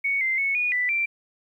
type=tone with pitch steps; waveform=sine; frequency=2225 / 2082 / 2207 / 2455 / 1982 / 2353 Hz; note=C#7 / C7 / C#7 / D#7 / B6 / D7; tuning=+6 / -9 / -8 / -24 / +6 / +3 cents; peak=-21 dBFS; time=0.04-1.06 s; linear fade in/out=10 ms; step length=170 ms; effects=10-bit